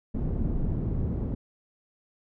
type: low-pass noise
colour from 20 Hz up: pink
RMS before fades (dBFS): -28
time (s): 0.14-1.35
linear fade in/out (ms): 10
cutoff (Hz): 250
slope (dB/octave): 12
effects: none